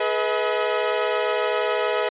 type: tone cluster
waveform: sawtooth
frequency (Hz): 422.9 / 491.4 / 638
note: G#4 / B4 / D#5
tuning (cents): +31 / -9 / +43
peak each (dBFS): -21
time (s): 0-2.09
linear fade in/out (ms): 5
effects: resampled to 8000 Hz